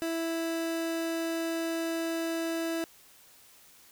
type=tone; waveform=30% pulse; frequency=329.6 Hz; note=E4; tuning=in tune; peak=-27 dBFS; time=0.02-2.84 s; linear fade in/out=0 ms; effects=white hiss -57 dBFS RMS until 3.91 s